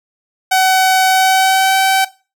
sawtooth tone with pitch glide, 754 to 767.6 Hz, F#5 to G5, +32 to -37 cents, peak -6 dBFS, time 0.51-2.05 s, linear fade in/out 10 ms, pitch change +31 cents, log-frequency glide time 1.07-1.77 s, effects noise-tail reverb RT60 0.3 s tail -17 dB re dry

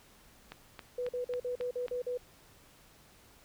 click train, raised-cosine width 0.3 ms, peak -27 dBFS, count 6, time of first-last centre 0.52-1.882 s, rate 3.67 Hz
sine tone bursts, 493.9 Hz, B4, in tune, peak -32 dBFS, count 8, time 0.98-2.175 s, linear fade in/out 5 ms, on 110 ms, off 45 ms
effects pink hiss -60 dBFS RMS until 3.44 s

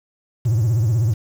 triangle tone with vibrato, 112.8 Hz, A2, 44 cents sharp, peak -12 dBFS, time 0.45-1.14 s, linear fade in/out 10 ms, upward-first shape triangle, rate 16 Hz, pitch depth 220 cents each way, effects tanh soft clip ceiling -8 dBFS + 7-bit

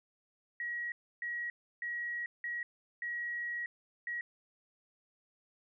sine tone bursts at uneven times, 1907 Hz, A#6, 39 cents sharp, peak -35 dBFS, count 6, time 0.6-0.92 / 1.22-1.5 / 1.82-2.26 / 2.44-2.63 / 3.02-3.66 / 4.07-4.21 s, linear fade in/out 2 ms, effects none

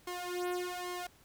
sawtooth tone with flanger, 357.6 Hz, F4, 41 cents sharp, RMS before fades -38 dBFS, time 0.07-1.07 s, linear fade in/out 5 ms, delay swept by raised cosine 0.93 to 2.73 ms, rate 1.2 Hz, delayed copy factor +0.9, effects pink hiss -63 dBFS RMS until 1.24 s

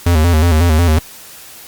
square tone with vibrato, 82.1 Hz, E2, 6 cents flat, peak -9 dBFS, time 0.06-0.99 s, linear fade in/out 5 ms, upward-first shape square, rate 5.5 Hz, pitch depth 92 cents each way, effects white hiss -36 dBFS RMS until 1.67 s + Opus 48 kbps

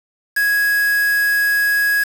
triangle tone with quantisation, 1661.2 Hz, G#6, in tune, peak -12 dBFS, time 0.36-2.04 s, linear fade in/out 10 ms, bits 4, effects none

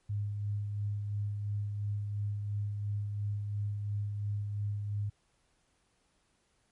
sine tone with tremolo, 102.9 Hz, G#2, 16 cents flat, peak -30 dBFS, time 0.09-5.1 s, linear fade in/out 10 ms, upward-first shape sine, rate 2.9 Hz, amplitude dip 35%, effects pink hiss -73 dBFS RMS until 6.71 s + MP3 48 kbps

